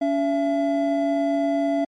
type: tone pair together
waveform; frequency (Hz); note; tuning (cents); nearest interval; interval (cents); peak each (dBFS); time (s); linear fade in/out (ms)
triangle; 283.5 / 671; C#4 / E5; +39 / +31; octave + minor third; 1492; -20; 0.01-1.85; 10
effects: MP3 48 kbps